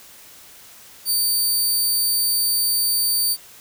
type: tone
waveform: 15% pulse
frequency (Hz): 4600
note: D8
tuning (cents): -37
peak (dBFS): -11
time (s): 1.05-3.37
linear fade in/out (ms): 50
effects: white hiss -45 dBFS RMS until 3.6 s